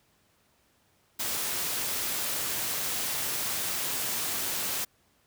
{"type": "noise", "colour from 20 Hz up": "white", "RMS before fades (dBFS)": -31, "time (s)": [1.19, 4.85], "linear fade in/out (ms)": 10, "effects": ["pink hiss -67 dBFS RMS until 5.26 s", "high-pass 60 Hz 12 dB/octave"]}